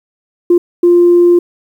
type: tone bursts at uneven times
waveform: sine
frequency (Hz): 349.1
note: F4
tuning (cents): -1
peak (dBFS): -3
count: 2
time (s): 0.5-0.58 / 0.83-1.39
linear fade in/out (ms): 5
effects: tanh soft clip ceiling 0 dBFS + 7-bit